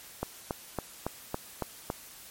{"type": "click train", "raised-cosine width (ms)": 1, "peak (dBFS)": -16, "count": 7, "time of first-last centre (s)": [0.23, 1.901], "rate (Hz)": 3.59, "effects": ["white hiss -49 dBFS RMS until 2.3 s", "MP3 64 kbps"]}